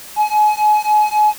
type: beating tone pair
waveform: triangle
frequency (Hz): 845 / 848.7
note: G#5 / G#5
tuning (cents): +30 / +37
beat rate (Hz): 3.7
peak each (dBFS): -11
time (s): 0.16-1.34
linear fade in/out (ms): 50
effects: tanh soft clip ceiling -5 dBFS + white hiss -35 dBFS RMS until 1.38 s